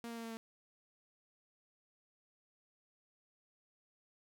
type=tone with pitch steps; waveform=sawtooth; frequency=233.7 / 231.7 / 229.7 / 227.7 / 225.7 Hz; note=A#3 / A#3 / A#3 / A#3 / A3; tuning=+5 / -10 / -25 / -40 / +44 cents; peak=-39 dBFS; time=0.04-0.37 s; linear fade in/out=0 ms; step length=66 ms; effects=none